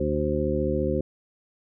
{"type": "harmonic tone", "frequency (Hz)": 74.6, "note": "D2", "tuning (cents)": 28, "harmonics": [1, 2, 3, 4, 5, 7], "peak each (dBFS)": [-30, -31, -30, -31, -28, -28], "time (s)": [0, 1.01], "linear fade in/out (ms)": 5, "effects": []}